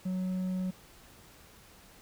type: tone with hard clipping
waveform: sine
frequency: 185 Hz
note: F#3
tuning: in tune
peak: -31 dBFS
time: 0.05-0.71 s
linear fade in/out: 10 ms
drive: 3 dB
effects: pink hiss -56 dBFS RMS until 2.01 s